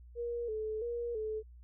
sine tone with vibrato, 453.5 Hz, A#4, 48 cents flat, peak -34 dBFS, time 0.15-1.43 s, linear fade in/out 50 ms, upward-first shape square, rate 1.5 Hz, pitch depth 78 cents each way, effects added 60 Hz sine -51 dBFS peak until 1.63 s

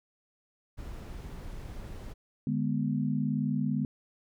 brown noise, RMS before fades -41 dBFS, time 0.77-2.14 s, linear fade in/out 20 ms
sine chord, G# diminished, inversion second, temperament equal with one note detuned, 149.05 / 207.7 / 246.9 Hz, D3 / G#3 / B3, +26 / 0 / 0 cents, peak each -31 dBFS, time 2.47-3.85 s, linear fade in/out 2 ms
effects none

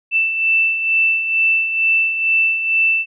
sine beating tone pair, 2657 / 2659.2 Hz, E7 / E7, +13 / +15 cents, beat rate 2.2 Hz, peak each -22 / -14 dBFS, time 0.11-3.06 s, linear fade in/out 50 ms, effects none

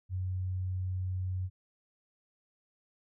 sine tone, 92.5 Hz, F#2, in tune, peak -31 dBFS, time 0.09-1.5 s, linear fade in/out 50 ms, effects none

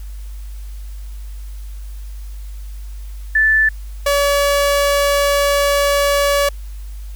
sine / sawtooth tone pair in turn, 1754 / 569 Hz, A6 / C#5, -6 / +45 cents, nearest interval octave + perfect fifth, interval 1949 cents, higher first, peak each -10 / -9 dBFS, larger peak second, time 3.35-3.69 / 4.06-6.49 s, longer second, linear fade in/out 5 ms, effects added 50 Hz sine -27 dBFS peak until 7.15 s + white hiss -48 dBFS RMS until 7.15 s

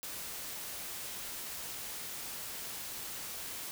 white noise, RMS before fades -42 dBFS, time 0.03-3.71 s, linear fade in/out 0 ms, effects none

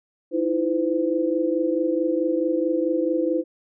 sine tone cluster, 314.6 / 339.2 / 509 Hz, D#4 / E4 / C5, +19 / +50 / -48 cents, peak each -24 dBFS, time 0.31-3.44 s, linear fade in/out 50 ms, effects none

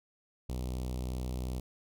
sawtooth tone with notch filter, 62.8 Hz, B1, 30 cents sharp, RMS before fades -36 dBFS, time 0.49-1.6 s, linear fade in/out 5 ms, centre 1600 Hz, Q 0.52, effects none

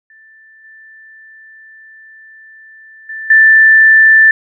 sine tone with level steps, 1768 Hz, A6, 8 cents sharp, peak -40 / -36 / -22 / -3 dBFS, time 0.1-4.31 s, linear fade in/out 2 ms, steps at 0.64 / 3.09 / 3.3 s, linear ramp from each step 5 ms, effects none

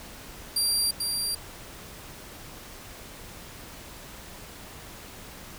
25% pulse tone with echo, 4732 Hz, D8, 12 cents sharp, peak -18 dBFS, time 0.56-0.91 s, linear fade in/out 5 ms, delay 440 ms, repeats 1, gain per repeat -4 dB, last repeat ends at 1.35 s, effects pink hiss -44 dBFS RMS until 5.58 s

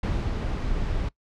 brown noise with ADSR envelope, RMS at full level -24 dBFS, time 0.03-1.09 s, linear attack 4 ms, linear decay 260 ms, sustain -3 dB, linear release 5 ms, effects noise-tail reverb RT60 0.1 s tail -21 dB re dry + low-pass 5000 Hz 12 dB/octave

